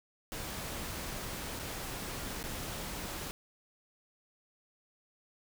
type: noise with dropouts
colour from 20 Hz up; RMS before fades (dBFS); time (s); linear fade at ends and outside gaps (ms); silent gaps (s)
pink; -40; 0.32-3.31; 0; 1.591-1.596 / 2.429-2.439
effects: none